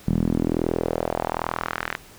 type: tone with band-pass filter sweep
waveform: sawtooth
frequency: 41.2 Hz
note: E1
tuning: in tune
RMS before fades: -25 dBFS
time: 0.07-1.97 s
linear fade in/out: 10 ms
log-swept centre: 180 to 1900 Hz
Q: 2.2
effects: pink hiss -47 dBFS RMS until 2.18 s